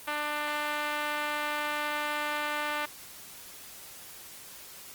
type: tone with band-pass filter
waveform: 5% pulse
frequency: 297.3 Hz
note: D4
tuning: 21 cents sharp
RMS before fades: -32 dBFS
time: 0.07-2.86 s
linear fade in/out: 10 ms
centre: 1100 Hz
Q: 0.71
effects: white hiss -47 dBFS RMS until 4.94 s + Opus 32 kbps